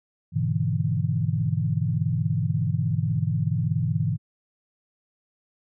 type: chord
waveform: sine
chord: E dominant seventh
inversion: first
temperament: just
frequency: 103.01 / 123.61 / 148.33 / 164.81 Hz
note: G#2 / B2 / D3 / E3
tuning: -14 / +2 / +18 / 0 cents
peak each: -27 dBFS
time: 0.32-4.18 s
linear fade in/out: 50 ms
effects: none